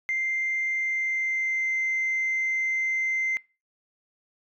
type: tone with pitch glide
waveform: sine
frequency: 2092 to 2079 Hz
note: C7 to C7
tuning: -1 to -12 cents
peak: -23 dBFS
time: 0.09-3.37 s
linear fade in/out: 0 ms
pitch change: -11 cents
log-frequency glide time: 0.71-1.77 s
effects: noise-tail reverb RT60 0.3 s tail -23 dB re dry + tanh soft clip ceiling -20 dBFS

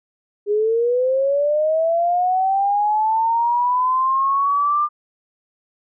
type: linear sweep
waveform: sine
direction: up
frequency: 406 to 1200 Hz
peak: -15 dBFS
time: 0.46-4.89 s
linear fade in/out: 50 ms
effects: none

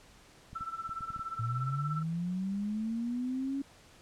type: clicks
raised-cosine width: 5 ms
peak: -35 dBFS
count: 7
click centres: 0.531 / 0.609 / 0.893 / 1.008 / 1.104 / 1.163 / 1.194 s
type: tone with tremolo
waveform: sine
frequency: 1332 Hz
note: E6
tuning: 18 cents sharp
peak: -33 dBFS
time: 0.55-2.03 s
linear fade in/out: 10 ms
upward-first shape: sine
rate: 17 Hz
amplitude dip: 80%
type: linear sweep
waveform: sine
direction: up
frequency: 111.6 to 279.1 Hz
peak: -31 dBFS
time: 1.39-3.62 s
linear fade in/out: 5 ms
effects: pink hiss -58 dBFS RMS until 4.01 s + low-pass 9000 Hz 12 dB/octave

